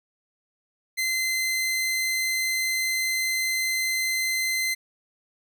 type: tone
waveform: sawtooth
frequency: 2065 Hz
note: C7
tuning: 23 cents flat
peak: -20 dBFS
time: 0.97-4.75 s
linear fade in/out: 20 ms
effects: none